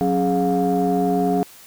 sine tone cluster, 183.7 / 274.4 / 417.1 / 711 Hz, F#3 / C#4 / G#4 / F5, -12 / -17 / +7 / +31 cents, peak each -21 dBFS, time 0.01-1.43 s, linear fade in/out 0 ms, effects tanh soft clip ceiling -10 dBFS + white hiss -45 dBFS RMS until 1.66 s

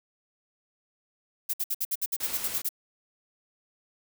violet noise bursts, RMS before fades -28 dBFS, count 12, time 1.49-2.691 s, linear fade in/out 10 ms, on 46 ms, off 59 ms
white noise, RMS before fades -36 dBFS, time 2.2-2.62 s, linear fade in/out 5 ms
effects none

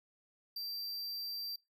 square tone, 4699 Hz, D8, in tune, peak -39 dBFS, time 0.56-1.56 s, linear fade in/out 5 ms, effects noise-tail reverb RT60 0.2 s tail -21 dB re dry

